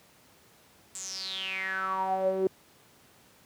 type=tone with band-pass filter sweep; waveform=sawtooth; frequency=190.2 Hz; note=F#3; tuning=48 cents sharp; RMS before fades=-31 dBFS; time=0.95-2.47 s; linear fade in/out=2 ms; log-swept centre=7800 to 380 Hz; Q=9.7; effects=pink hiss -59 dBFS RMS until 3.45 s + high-pass 100 Hz 12 dB/octave